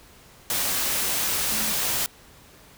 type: tone in noise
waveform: sine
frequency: 215.4 Hz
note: A3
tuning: 37 cents flat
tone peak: -36 dBFS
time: 1.52-1.73 s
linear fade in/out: 0 ms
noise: white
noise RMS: -25 dBFS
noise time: 0.5-2.06 s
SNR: -14 dB
effects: pink hiss -51 dBFS RMS until 2.77 s